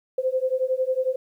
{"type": "beating tone pair", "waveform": "sine", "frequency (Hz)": [512, 523], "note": ["C5", "C5"], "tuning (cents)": [-38, -1], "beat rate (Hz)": 11, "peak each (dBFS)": -24, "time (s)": [0.18, 1.16], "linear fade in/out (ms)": 5, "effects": ["10-bit"]}